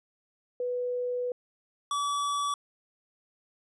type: tone pair in turn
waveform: sine / square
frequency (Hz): 493.5 / 1146.9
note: B4 / D6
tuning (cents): -1 / -41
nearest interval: octave + minor third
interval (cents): 1460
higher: second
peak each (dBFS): -28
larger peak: neither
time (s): 0.6-1.32 / 1.91-2.54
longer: first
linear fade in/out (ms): 2
effects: resampled to 24000 Hz